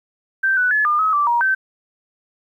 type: tone with pitch steps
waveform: sine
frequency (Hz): 1562 / 1487 / 1714 / 1205 / 1279 / 1167 / 948 / 1546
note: G6 / F#6 / A6 / D6 / D#6 / D6 / A#5 / G6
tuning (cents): -7 / +8 / -46 / +44 / +47 / -11 / +29 / -24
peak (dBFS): -14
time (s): 0.43-1.55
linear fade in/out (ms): 10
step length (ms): 140
effects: 9-bit